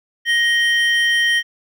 triangle tone pair together, 1875 / 3123 Hz, A#6 / G7, +10 / -7 cents, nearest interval major sixth, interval 883 cents, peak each -13 / -18 dBFS, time 0.25-1.43 s, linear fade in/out 50 ms, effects none

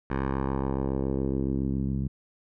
10% pulse tone with low-pass filter sweep, 67.2 Hz, C2, 47 cents sharp, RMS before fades -28 dBFS, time 0.1-2.08 s, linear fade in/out 5 ms, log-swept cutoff 1600 to 170 Hz, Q 1.5, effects none

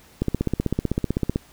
click train, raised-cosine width 3 ms, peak -8 dBFS, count 19, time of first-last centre 0.22-1.359 s, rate 15.8 Hz, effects pink hiss -52 dBFS RMS until 1.52 s

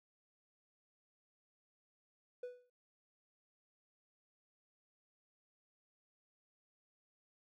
triangle tone with exponential decay, 493.9 Hz, B4, in tune, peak -37 dBFS, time 2.43-2.7 s, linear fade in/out 5 ms, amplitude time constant 58 ms, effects tanh soft clip ceiling -33 dBFS

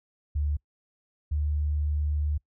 sine tone pair in turn, 73.42 / 74.36 Hz, D2 / D2, 0 / +22 cents, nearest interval unison, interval 22 cents, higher second, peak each -24 dBFS, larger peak neither, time 0.35-0.57 / 1.31-2.38 s, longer second, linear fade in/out 10 ms, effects noise-tail reverb RT60 0.1 s tail -25 dB re dry

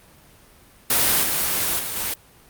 white noise with level steps, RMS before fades -18 / -22 / -28 / -25 dBFS, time 0.9-2.14 s, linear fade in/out 5 ms, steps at 1.23 / 1.79 / 1.96 s, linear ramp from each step 2 ms, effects pink hiss -51 dBFS RMS until 2.49 s + Opus 32 kbps

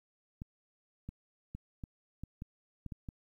clicks, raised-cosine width 5 ms, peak -29 dBFS, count 9, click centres 0.419 / 1.09 / 1.55 / 1.838 / 2.236 / 2.421 / 2.863 / 2.922 / 3.088 s, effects 11-bit

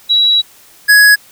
sine / square tone pair in turn, 3896 / 1673.5 Hz, B7 / G#6, -24 / +13 cents, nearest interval octave + minor third, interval 1463 cents, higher first, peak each -7 / -4 dBFS, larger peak second, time 0.09-0.42 / 0.88-1.16 s, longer first, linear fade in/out 20 ms, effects white hiss -43 dBFS RMS until 1.31 s

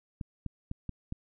clicks, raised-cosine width 5 ms, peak -23 dBFS, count 5, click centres 0.212 / 0.463 / 0.714 / 0.893 / 1.124 s, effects none

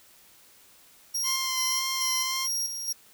sawtooth tone with tremolo, 5620 Hz, F8, 10 cents sharp, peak -24 dBFS, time 1.14-2.93 s, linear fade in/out 10 ms, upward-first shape square, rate 2.3 Hz, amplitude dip 50%
10% pulse tone with vibrato, 1046.5 Hz, C6, in tune, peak -20 dBFS, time 1.23-2.48 s, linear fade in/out 50 ms, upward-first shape sine, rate 1.9 Hz, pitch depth 21 cents each way
effects white hiss -56 dBFS RMS until 3.13 s

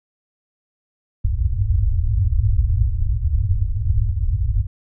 white low-pass noise, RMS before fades -18 dBFS, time 1.24-4.67 s, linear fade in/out 10 ms, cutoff 110 Hz, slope 96 dB/octave, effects none

